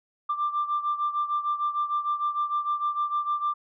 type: beating tone pair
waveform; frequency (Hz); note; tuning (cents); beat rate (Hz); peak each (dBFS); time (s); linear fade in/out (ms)
sine; 1182 / 1188.6; D6 / D6; +11 / +20; 6.6; -25 / -29; 0.29-3.54; 10
effects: tanh soft clip ceiling -19 dBFS